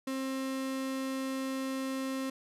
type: tone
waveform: 35% pulse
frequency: 265.6 Hz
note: C4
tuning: 26 cents sharp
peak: -31 dBFS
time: 0.07-2.3 s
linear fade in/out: 5 ms
effects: resampled to 32000 Hz